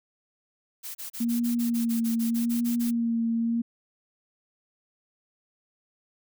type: noise bursts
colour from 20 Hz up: blue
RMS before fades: -37 dBFS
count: 14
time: 0.83-2.913 s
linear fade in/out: 20 ms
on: 120 ms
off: 31 ms
type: tone with vibrato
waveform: sine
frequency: 233.3 Hz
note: A#3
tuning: 2 cents sharp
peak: -23 dBFS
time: 1.2-3.62 s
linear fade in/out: 10 ms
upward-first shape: sine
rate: 0.84 Hz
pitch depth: 29 cents each way
effects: none